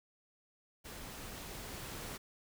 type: noise with level ramp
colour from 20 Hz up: pink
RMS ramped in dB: -48 to -44 dBFS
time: 0.84-2.18 s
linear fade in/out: 20 ms
effects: none